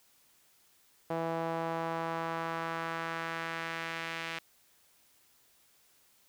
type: tone with band-pass filter sweep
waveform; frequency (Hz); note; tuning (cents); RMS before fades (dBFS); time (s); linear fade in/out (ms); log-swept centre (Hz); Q
sawtooth; 164.81; E3; 0; -36; 1.1-4.39; 5; 670 to 2400; 1.4
effects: white hiss -66 dBFS RMS until 6.28 s